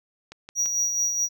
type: click train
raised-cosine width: 0.2 ms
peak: -23 dBFS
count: 3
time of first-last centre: 0.32-0.659 s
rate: 5.9 Hz
type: tone with tremolo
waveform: triangle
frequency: 5770 Hz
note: F#8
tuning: 44 cents flat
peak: -19 dBFS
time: 0.55-1.29 s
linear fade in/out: 50 ms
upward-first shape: sine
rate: 4.7 Hz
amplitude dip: 45%
effects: none